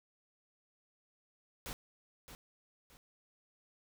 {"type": "noise with echo", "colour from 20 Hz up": "pink", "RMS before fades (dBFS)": -43, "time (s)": [1.66, 1.73], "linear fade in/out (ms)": 0, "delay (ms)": 620, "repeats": 2, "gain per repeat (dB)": -9, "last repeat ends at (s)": 2.97, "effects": []}